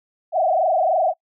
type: tone with frequency modulation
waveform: sine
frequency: 694 Hz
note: F5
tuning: 11 cents flat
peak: -15 dBFS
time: 0.32-1.14 s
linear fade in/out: 50 ms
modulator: 23.3 Hz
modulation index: 3.1
effects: noise-tail reverb RT60 0.1 s tail -26 dB re dry